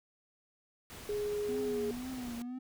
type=noise; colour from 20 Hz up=pink; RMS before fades=-48 dBFS; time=0.9-2.42 s; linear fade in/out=0 ms
type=tone; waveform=sine; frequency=415.3 Hz; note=G#4; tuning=in tune; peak=-32 dBFS; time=1.09-1.91 s; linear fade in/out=2 ms
type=tone with vibrato; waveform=triangle; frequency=246.9 Hz; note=B3; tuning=in tune; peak=-36 dBFS; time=1.48-2.59 s; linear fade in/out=10 ms; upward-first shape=triangle; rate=2 Hz; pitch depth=100 cents each way
effects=none